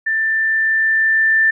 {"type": "tone with level ramp", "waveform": "sine", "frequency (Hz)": 1777, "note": "A6", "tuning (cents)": 17, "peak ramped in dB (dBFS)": [-15, -10], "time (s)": [0.06, 1.51], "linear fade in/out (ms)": 10, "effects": []}